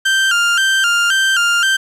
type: tone with vibrato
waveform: 30% pulse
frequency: 1480 Hz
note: F#6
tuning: in tune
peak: -9 dBFS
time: 0.05-1.77 s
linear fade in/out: 10 ms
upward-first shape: square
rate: 1.9 Hz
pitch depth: 95 cents each way
effects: low-pass 9000 Hz 12 dB/octave + 7-bit